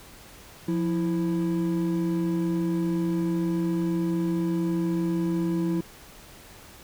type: tone pair together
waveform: triangle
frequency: 174.63 / 330 Hz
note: F3 / E4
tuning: 0 / +2 cents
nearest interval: major seventh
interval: 1102 cents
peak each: -24 dBFS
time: 0.68-5.81 s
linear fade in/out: 5 ms
effects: pink hiss -48 dBFS RMS until 6.83 s